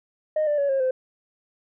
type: tone with pitch steps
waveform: sine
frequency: 617 / 590.2 / 564.5 / 539.9 / 516.4 Hz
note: D#5 / D5 / C#5 / C#5 / C5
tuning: -15 / +8 / +31 / -46 / -23 cents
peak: -18 dBFS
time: 0.36-0.91 s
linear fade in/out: 5 ms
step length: 110 ms
effects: tanh soft clip ceiling -17 dBFS